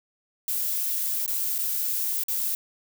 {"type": "noise with dropouts", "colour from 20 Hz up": "violet", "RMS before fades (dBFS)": -27, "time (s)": [0.48, 2.55], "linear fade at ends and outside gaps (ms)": 1, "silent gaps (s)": [[1.262, 1.278], [1.581, 1.586], [2.236, 2.283]], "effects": []}